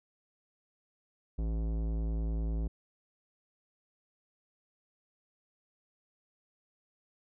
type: tone with tanh clipping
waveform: sine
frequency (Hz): 55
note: A1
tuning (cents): 0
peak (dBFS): -32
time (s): 1.38-2.68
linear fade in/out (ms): 10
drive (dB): 17
effects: none